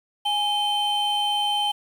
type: tone pair together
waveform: triangle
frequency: 830.6 / 3098 Hz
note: G#5 / G7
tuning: 0 / -21 cents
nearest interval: octave + major seventh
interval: 2279 cents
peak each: -22 dBFS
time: 0.25-1.72 s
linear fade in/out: 10 ms
effects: 8-bit